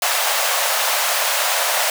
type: high-pass noise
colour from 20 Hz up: pink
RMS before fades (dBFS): -19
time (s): 0.02-1.9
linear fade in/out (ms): 2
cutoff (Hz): 560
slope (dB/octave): 48
effects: none